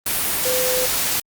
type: tone in noise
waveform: sine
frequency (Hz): 507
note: B4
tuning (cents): +45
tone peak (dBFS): -21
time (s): 0.45-0.86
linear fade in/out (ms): 5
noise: white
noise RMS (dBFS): -21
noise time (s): 0.06-1.2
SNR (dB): -3
effects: Opus 32 kbps